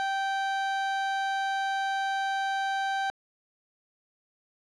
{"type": "tone", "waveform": "30% pulse", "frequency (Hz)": 780, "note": "G5", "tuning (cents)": -9, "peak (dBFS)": -24, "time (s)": [0, 3.1], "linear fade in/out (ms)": 0, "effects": ["low-pass 4000 Hz 12 dB/octave"]}